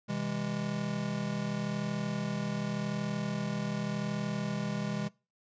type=chord; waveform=square; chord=C augmented; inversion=none; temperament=just; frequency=130.81 / 163.52 / 204.4 Hz; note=C3 / E3 / G#3; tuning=0 / -14 / -27 cents; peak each=-39 / -38 / -35 dBFS; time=0.08-5.09 s; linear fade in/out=20 ms; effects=noise-tail reverb RT60 0.3 s tail -23 dB re dry + resampled to 16000 Hz